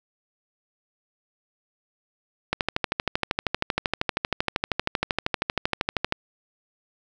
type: click train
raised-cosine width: 0.3 ms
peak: -6 dBFS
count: 47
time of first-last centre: 2.53-6.124 s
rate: 12.8 Hz
effects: none